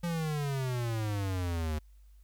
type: exponential sweep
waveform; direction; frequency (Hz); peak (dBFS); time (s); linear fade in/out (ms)
square; down; 174.5 to 75.3; -31; 0.03-1.79; 10
effects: added 50 Hz sine -53 dBFS peak until 2.23 s + white hiss -74 dBFS RMS until 2.23 s